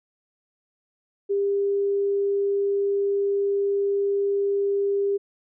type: tone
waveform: sine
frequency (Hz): 399.8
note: G4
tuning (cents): +34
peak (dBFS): -20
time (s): 1.29-5.18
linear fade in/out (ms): 20
effects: none